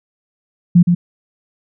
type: tone with echo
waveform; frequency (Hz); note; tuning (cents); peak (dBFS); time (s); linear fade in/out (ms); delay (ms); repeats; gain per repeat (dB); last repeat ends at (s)
sine; 174.61; F3; 0; -4; 0.75-0.83; 10; 120; 1; -5; 0.95
effects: none